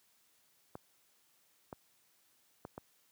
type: clicks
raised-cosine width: 1 ms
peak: -29 dBFS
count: 4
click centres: 0.754 / 1.728 / 2.651 / 2.779 s
effects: white hiss -71 dBFS RMS until 3.11 s + high-pass 80 Hz 12 dB/octave